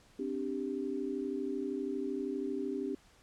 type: chord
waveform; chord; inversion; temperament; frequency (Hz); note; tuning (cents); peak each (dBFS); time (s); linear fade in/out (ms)
sine; C suspended second; none; just; 261.6 / 294.3 / 392.4; C4 / D4 / G4; 0 / +4 / +2; -38 / -38 / -37; 0.19-2.95; 5
effects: pink hiss -63 dBFS RMS until 3.22 s + low-pass 9000 Hz 12 dB/octave